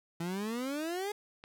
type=exponential sweep; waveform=30% pulse; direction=up; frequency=164.81 to 424.3 Hz; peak=-31 dBFS; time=0.2-1.12 s; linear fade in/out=5 ms
type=click; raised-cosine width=0.3 ms; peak=-32 dBFS; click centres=1.439 s
effects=none